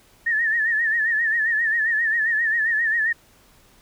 sine tone with vibrato, 1800 Hz, A6, 39 cents sharp, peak -18 dBFS, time 0.26-3.13 s, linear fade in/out 10 ms, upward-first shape sine, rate 7.5 Hz, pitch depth 86 cents each way, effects pink hiss -55 dBFS RMS until 3.81 s

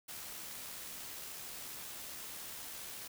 white noise with amplitude modulation, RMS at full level -45 dBFS, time 0.08-3.08 s, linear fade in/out 10 ms, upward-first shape sine, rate 74.6 Hz, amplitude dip 25%, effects none

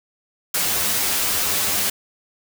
white noise with comb filter, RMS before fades -21 dBFS, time 0.54-1.9 s, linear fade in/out 5 ms, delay 9.9 ms, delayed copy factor +0.65, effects none

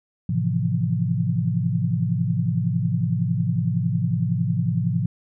sine chord, F major seventh, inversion first, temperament just, 109.13 / 130.96 / 163.7 / 174.61 Hz, A2 / C3 / E3 / F3, -14 / +2 / -12 / 0 cents, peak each -25 dBFS, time 0.29-5.06 s, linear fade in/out 5 ms, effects none

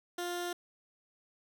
15% pulse tone with notch filter, 351.4 Hz, F4, 11 cents sharp, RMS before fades -37 dBFS, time 0.18-0.53 s, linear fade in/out 5 ms, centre 960 Hz, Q 2, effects none

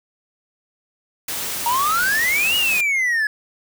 white noise, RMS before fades -26 dBFS, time 1.28-2.81 s, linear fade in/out 5 ms
triangle exponential two-way sweep, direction up then down, 923 to 2916 to 1684 Hz, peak -15 dBFS, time 1.66-3.27 s, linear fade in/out 2 ms, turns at 2.56 s
effects none

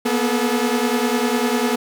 sawtooth tone cluster, 237.7 / 247.7 / 431.1 Hz, A#3 / B3 / A4, +34 / +5 / -35 cents, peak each -18 dBFS, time 0.05-1.76 s, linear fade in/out 10 ms, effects none

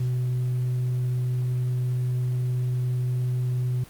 triangle tone with tanh clipping, 125.2 Hz, B2, 24 cents sharp, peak -23 dBFS, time 0-3.84 s, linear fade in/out 5 ms, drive 7 dB, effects pink hiss -49 dBFS RMS until 3.89 s + Opus 48 kbps

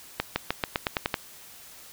accelerating click train, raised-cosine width 0.3 ms, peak -8 dBFS, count 9, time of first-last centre 0.2-1.142 s, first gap 160 ms, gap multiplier 0.91, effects white hiss -48 dBFS RMS until 1.92 s

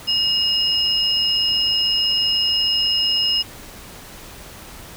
sine tone pair together, 2868 / 5126 Hz, F7 / E8, +45 / -49 cents, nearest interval minor seventh, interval 1006 cents, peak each -19 dBFS, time 0.07-3.43 s, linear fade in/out 20 ms, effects pink hiss -39 dBFS RMS until 4.96 s

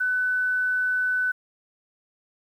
sine tone, 1500 Hz, F#6, 23 cents sharp, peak -21 dBFS, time 0-1.32 s, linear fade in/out 10 ms, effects 9-bit

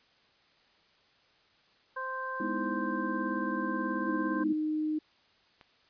harmonic tone, 522 Hz, C5, 4 cents flat, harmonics 1 / 2 / 3, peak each -41 / -36 / -38 dBFS, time 1.96-4.44 s, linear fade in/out 10 ms
sine chord, E major seventh, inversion first, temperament equal with one note detuned, 207.7 / 249.4 / 311.1 / 329.6 Hz, G#3 / B3 / D#4 / E4, 0 / +17 / 0 / 0 cents, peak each -37 dBFS, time 2.4-4.53 s, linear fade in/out 5 ms
sine tone with pitch glide, 311.8 to 308.2 Hz, D#4 to D#4, +4 to -16 cents, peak -28 dBFS, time 4.08-4.99 s, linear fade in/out 10 ms, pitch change -20 cents, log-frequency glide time 4.31-4.38 s
click, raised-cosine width 0.3 ms, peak -36 dBFS, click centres 5.612 s
effects white hiss -65 dBFS RMS until 5.89 s + resampled to 11025 Hz

